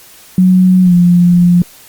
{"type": "tone with pitch glide", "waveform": "sine", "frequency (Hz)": [184.3, 175.67], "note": ["F#3", "F3"], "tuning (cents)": [-7, 10], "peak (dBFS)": -4, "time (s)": [0.38, 1.62], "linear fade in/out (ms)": 2, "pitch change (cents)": -83, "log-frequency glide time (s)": [0.83, 0.93], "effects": ["white hiss -39 dBFS RMS until 1.88 s", "Opus 48 kbps"]}